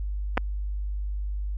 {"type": "clicks", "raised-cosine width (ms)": 0.5, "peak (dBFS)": [-12, -7], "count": 2, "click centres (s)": [0.373, 0.377], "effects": ["added 50 Hz sine -27 dBFS peak until 1.57 s"]}